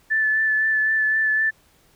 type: tone with vibrato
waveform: sine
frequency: 1749 Hz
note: A6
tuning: 11 cents flat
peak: -17 dBFS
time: 0.1-1.51 s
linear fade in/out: 20 ms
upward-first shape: sine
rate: 3.9 Hz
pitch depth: 17 cents each way
effects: pink hiss -58 dBFS RMS until 1.95 s